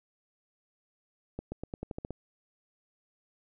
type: accelerating click train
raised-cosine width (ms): 2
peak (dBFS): -23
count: 9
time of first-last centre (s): 1.39-2.107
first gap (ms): 130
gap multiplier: 0.89
effects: none